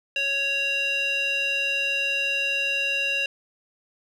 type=tone with band-pass filter; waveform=square; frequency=554.4 Hz; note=C#5; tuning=in tune; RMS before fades=-25 dBFS; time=0.16-3.26 s; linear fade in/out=2 ms; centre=2900 Hz; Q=4.9; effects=none